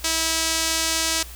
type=tone with band-pass filter; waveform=sawtooth; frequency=324.4 Hz; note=E4; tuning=28 cents flat; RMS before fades=-23 dBFS; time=0.04-1.23 s; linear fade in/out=5 ms; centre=6500 Hz; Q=0.99; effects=added 60 Hz sine -38 dBFS peak until 1.35 s + white hiss -42 dBFS RMS until 1.35 s